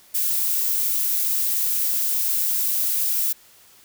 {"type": "noise", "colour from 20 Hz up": "violet", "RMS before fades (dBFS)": -22, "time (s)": [0.14, 3.33], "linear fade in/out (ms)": 10, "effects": ["white hiss -52 dBFS RMS until 3.84 s"]}